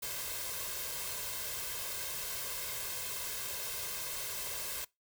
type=noise with comb filter; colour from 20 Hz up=white; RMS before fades=-39 dBFS; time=0.02-4.85 s; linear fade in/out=10 ms; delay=1.9 ms; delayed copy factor=+0.7; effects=noise-tail reverb RT60 0.2 s tail -23 dB re dry